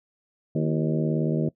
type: harmonic tone with a mistuned harmonic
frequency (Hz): 77.8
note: D#2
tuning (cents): 0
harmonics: 2 / 3 / 4 / 5 / 6 / 7 / 8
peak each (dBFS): -24 / -28 / -30 / -32 / -34 / -35 / -36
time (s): 0.55-1.49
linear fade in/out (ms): 5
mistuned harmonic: 4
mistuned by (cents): +100
effects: noise-tail reverb RT60 0.1 s tail -20 dB re dry